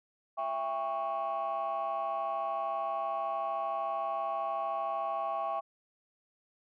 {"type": "chord", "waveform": "sine", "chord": "C# diminished", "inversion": "first", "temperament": "just", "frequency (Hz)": [665.2, 798.3, 1108.7], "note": ["E5", "G5", "C#6"], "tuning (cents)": [16, 31, 0], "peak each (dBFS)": -34, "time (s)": [0.37, 5.61], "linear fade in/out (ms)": 20, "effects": ["tanh soft clip ceiling -26 dBFS"]}